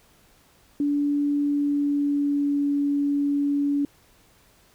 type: tone with pitch glide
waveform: sine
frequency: 288.5 to 285.4 Hz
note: D4 to D4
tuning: -31 to -49 cents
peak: -20 dBFS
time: 0.8-3.85 s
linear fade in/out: 2 ms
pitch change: -18 cents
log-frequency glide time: 1.42-2.69 s
effects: pink hiss -58 dBFS RMS until 4.74 s